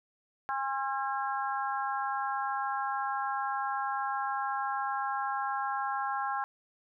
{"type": "harmonic tone with a mistuned harmonic", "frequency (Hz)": 271.4, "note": "C#4", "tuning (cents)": -36, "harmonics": [3, 4, 5, 6], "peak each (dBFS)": [-33, -35, -37, -39], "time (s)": [0.49, 6.44], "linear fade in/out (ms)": 0, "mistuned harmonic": 4, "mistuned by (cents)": -29, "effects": []}